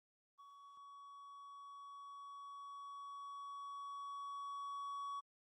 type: tone with level ramp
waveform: triangle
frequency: 1125 Hz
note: C#6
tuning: 25 cents sharp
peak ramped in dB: -54 to -40 dBFS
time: 0.38-5.21 s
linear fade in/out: 20 ms
effects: Opus 32 kbps